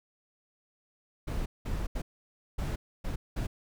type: noise bursts at uneven times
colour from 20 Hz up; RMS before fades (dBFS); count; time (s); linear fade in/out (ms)
brown; -32; 6; 1.27-1.46 / 1.65-1.87 / 1.95-2.02 / 2.58-2.76 / 3.04-3.16 / 3.36-3.47; 10
effects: none